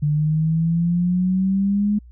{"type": "exponential sweep", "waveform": "sine", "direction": "up", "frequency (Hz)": [146.83, 210], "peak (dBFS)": -16, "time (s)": [0.02, 1.99], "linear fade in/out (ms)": 10, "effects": ["added 60 Hz sine -41 dBFS peak until 2.11 s"]}